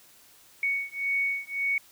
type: beating tone pair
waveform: sine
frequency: 2226 / 2227.8 Hz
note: C#7 / C#7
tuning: +7 / +8 cents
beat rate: 1.8 Hz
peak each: -29 dBFS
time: 0.63-1.78 s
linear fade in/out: 2 ms
effects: white hiss -56 dBFS RMS until 1.91 s

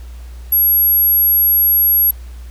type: tone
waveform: sine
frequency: 11500 Hz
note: F9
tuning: 50 cents sharp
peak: -9 dBFS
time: 0.52-2.11 s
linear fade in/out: 5 ms
effects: added 60 Hz sine -29 dBFS peak until 2.5 s + pink hiss -47 dBFS RMS until 2.5 s

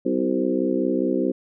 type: harmonic tone with a mistuned harmonic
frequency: 64.9 Hz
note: C2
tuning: 13 cents flat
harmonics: 3 / 4 / 5 / 6 / 7 / 8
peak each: -29 / -24 / -25 / -26 / -32 / -28 dBFS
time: 0.05-1.32 s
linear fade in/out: 10 ms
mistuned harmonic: 6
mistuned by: -33 cents
effects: none

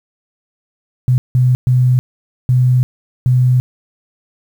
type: tone bursts at uneven times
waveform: sine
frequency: 126.1 Hz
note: B2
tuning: 36 cents sharp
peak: -8 dBFS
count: 5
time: 1.08-1.18 / 1.35-1.55 / 1.67-1.99 / 2.49-2.83 / 3.26-3.6 s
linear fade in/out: 0 ms
effects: 7-bit

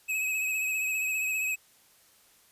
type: tone with vibrato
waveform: square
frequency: 2557 Hz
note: D#7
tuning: 47 cents sharp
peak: -28 dBFS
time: 0.08-1.56 s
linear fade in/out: 20 ms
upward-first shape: triangle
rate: 15 Hz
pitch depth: 41 cents each way
effects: white hiss -61 dBFS RMS until 2.51 s + resampled to 32000 Hz

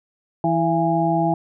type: harmonic tone with a mistuned harmonic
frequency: 164.81 Hz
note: E3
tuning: in tune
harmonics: 1 / 2 / 4 / 5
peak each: -22 / -22 / -22 / -22 dBFS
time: 0.44-1.34 s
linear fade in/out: 2 ms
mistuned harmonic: 4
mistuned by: +45 cents
effects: none

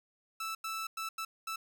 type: tone bursts at uneven times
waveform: sawtooth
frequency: 1318.5 Hz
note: E6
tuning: in tune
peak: -32 dBFS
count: 5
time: 0.4-0.55 / 0.64-0.87 / 0.97-1.09 / 1.18-1.25 / 1.47-1.56 s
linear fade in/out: 5 ms
effects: none

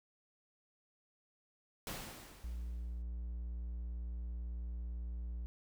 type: noise with exponential decay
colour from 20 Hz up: pink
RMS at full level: -41 dBFS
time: 1.87-3.02 s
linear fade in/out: 1 ms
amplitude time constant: 250 ms
type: tone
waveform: triangle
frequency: 59 Hz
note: A#1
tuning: 22 cents sharp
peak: -37 dBFS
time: 2.44-5.46 s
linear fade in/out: 0 ms
effects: none

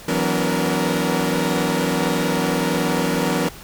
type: tone cluster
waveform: sawtooth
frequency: 164.5 / 186.1 / 248.9 / 287.3 / 466.9 Hz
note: E3 / F#3 / B3 / D4 / A#4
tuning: -3 / +10 / +14 / -38 / +3 cents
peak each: -21 dBFS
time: 0.08-3.49 s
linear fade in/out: 5 ms
effects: pink hiss -40 dBFS RMS until 3.63 s

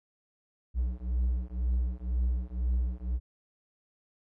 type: beating tone pair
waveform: triangle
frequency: 60.3 / 62.3 Hz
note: B1 / B1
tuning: -41 / +16 cents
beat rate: 2 Hz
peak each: -28 dBFS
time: 0.74-3.2 s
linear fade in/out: 50 ms
effects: none

